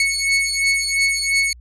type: beating tone pair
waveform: sawtooth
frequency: 2207 / 2209.9 Hz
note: C#7 / C#7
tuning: -8 / -6 cents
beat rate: 2.9 Hz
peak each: -16 dBFS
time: 0-1.53 s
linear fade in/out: 2 ms
effects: added 60 Hz sine -40 dBFS peak until 1.6 s + resampled to 24000 Hz

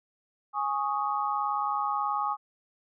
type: chord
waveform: sine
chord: Ab suspended fourth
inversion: none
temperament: just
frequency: 830.6 / 1107.5 / 1245.9 Hz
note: Ab5 / Db6 / Eb6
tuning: 0 / -2 / +2 cents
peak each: -30 / -31 / -31 dBFS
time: 0.53-2.37 s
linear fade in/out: 50 ms
effects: none

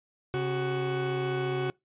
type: tone pair together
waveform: 40% pulse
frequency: 135.42 / 371.7 Hz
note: C#3 / F#4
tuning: -40 / +8 cents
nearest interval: octave + perfect fourth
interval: 1748 cents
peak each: -31 / -28 dBFS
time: 0.34-1.7 s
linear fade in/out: 0 ms
effects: noise-tail reverb RT60 0.2 s tail -25 dB re dry + resampled to 8000 Hz

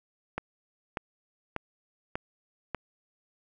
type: click train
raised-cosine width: 0.5 ms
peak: -16 dBFS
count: 5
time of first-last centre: 0.38-2.747 s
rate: 1.69 Hz
effects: none

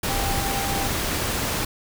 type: tone in noise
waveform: sine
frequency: 791 Hz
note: G5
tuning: 15 cents sharp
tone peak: -29 dBFS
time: 0.09-0.88 s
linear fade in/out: 5 ms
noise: pink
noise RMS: -25 dBFS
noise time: 0.03-1.65 s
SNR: -7 dB
effects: none

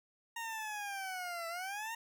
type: linear two-way sweep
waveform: 20% pulse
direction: down then up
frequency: 932.3 to 661 to 932.3 Hz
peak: -34 dBFS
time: 0.36-1.95 s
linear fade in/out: 5 ms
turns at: 1.48 s
effects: none

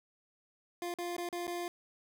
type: tone with dropouts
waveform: 25% pulse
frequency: 349.2 Hz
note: F4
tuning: in tune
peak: -32 dBFS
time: 0.82-1.68 s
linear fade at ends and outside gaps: 1 ms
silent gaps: 0.94-0.986 / 1.166-1.181 / 1.289-1.327 / 1.469-1.478 s
effects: none

